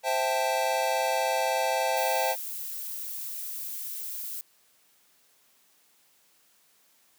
square chord, A minor seventh, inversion first, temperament equal, 523.3 / 659.3 / 784 / 880 Hz, C5 / E5 / G5 / A5, 0 / 0 / 0 / 0 cents, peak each -31 dBFS, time 0.03-2.36 s, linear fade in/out 50 ms
violet noise, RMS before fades -36 dBFS, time 1.97-4.41 s, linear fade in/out 0 ms
effects white hiss -64 dBFS RMS until 7.18 s + high-pass 150 Hz 12 dB/octave

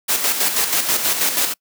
white noise with tremolo, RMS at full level -17 dBFS, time 0.08-1.54 s, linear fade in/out 20 ms, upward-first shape square, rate 6.2 Hz, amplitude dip 50%, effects noise-tail reverb RT60 0.1 s tail -25 dB re dry + high-pass 200 Hz 12 dB/octave

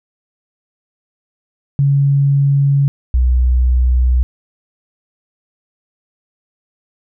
sine tone pair in turn, 140 / 62.36 Hz, C#3 / B1, +18 / +17 cents, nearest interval octave + major second, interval 1401 cents, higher first, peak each -9 dBFS, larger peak neither, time 1.79-2.88 / 3.14-4.23 s, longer neither, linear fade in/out 0 ms, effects none

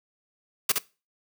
white noise with echo, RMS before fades -21 dBFS, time 0.69-0.72 s, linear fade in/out 5 ms, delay 65 ms, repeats 1, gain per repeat -4 dB, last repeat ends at 0.785 s, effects noise-tail reverb RT60 0.3 s tail -20 dB re dry + high-pass 150 Hz 12 dB/octave

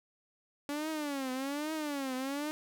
sawtooth tone with vibrato, 284.4 Hz, C#4, 45 cents sharp, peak -30 dBFS, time 0.69-2.51 s, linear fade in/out 0 ms, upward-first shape triangle, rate 1.2 Hz, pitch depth 200 cents each way, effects none

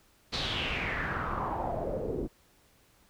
pink noise with low-pass filter sweep, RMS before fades -33 dBFS, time 0.32-2.28 s, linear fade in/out 20 ms, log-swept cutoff 4400 to 350 Hz, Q 4.7, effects pink hiss -64 dBFS RMS until 3.09 s

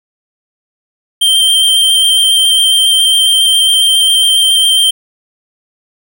square tone with vibrato, 3148 Hz, G7, 7 cents sharp, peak -7 dBFS, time 1.21-4.91 s, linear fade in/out 10 ms, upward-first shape sine, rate 7.3 Hz, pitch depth 14 cents each way, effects none

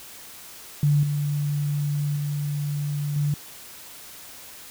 sine tone with level steps, 146 Hz, D3, 10 cents flat, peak -16 / -22 / -24 / -20 dBFS, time 0.83-3.34 s, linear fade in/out 2 ms, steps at 1.03 / 2.16 / 3.16 s, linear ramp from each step 2 ms, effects white hiss -43 dBFS RMS until 4.7 s

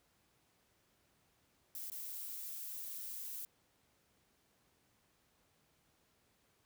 violet noise with dropouts, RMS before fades -45 dBFS, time 1.75-3.45 s, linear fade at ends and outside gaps 1 ms, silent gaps 1.9-1.918 s, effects pink hiss -74 dBFS RMS until 6.65 s + high-pass 60 Hz 12 dB/octave

